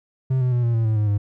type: tone with pitch steps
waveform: triangle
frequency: 130.81 / 126.28 / 121.91 / 117.69 / 113.61 / 109.68 / 105.88 / 102.22 Hz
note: C3 / B2 / B2 / A#2 / A#2 / A2 / G#2 / G#2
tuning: 0 / +39 / -22 / +17 / -44 / -5 / +34 / -27 cents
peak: -15 dBFS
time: 0.3-1.18 s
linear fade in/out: 10 ms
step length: 110 ms
effects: none